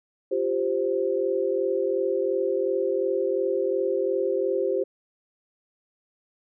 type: chord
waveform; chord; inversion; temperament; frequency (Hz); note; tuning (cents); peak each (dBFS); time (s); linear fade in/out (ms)
sine; F suspended second; none; equal; 349.2 / 392 / 523.3; F4 / G4 / C5; 0 / 0 / 0; -29 / -25 / -26; 0.31-4.84; 10
effects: none